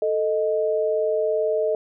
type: tone pair together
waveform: sine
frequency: 440.6 / 622.3 Hz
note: A4 / D#5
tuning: +2 / 0 cents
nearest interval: tritone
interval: 598 cents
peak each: -22 dBFS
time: 0.02-1.75 s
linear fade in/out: 2 ms
effects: none